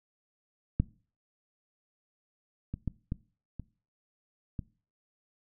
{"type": "clicks", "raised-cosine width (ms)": 5, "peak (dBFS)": [-12, -22, -19, -19, -26, -22], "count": 6, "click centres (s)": [0.8, 2.74, 2.877, 3.121, 3.597, 4.592], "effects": ["noise-tail reverb RT60 0.4 s tail -21 dB re dry"]}